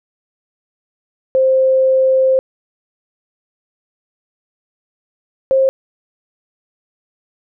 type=tone pair in turn; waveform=sine; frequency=525 / 532.3 Hz; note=C5 / C5; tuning=+6 / +30 cents; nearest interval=unison; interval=24 cents; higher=second; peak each=-9 dBFS; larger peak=neither; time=1.35-2.39 / 5.51-5.69 s; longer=first; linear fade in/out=0 ms; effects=none

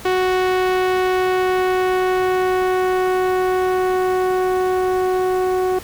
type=tone with low-pass filter sweep; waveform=sawtooth; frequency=370 Hz; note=F#4; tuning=in tune; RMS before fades=-18 dBFS; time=0.05-5.79 s; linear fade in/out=5 ms; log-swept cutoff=3400 to 940 Hz; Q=0.73; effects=pink hiss -37 dBFS RMS until 5.83 s

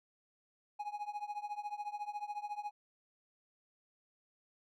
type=tone with tremolo; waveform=triangle; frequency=830.6 Hz; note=G#5; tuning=in tune; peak=-33 dBFS; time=0.79-2.71 s; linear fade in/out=10 ms; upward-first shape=triangle; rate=14 Hz; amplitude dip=95%; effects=none

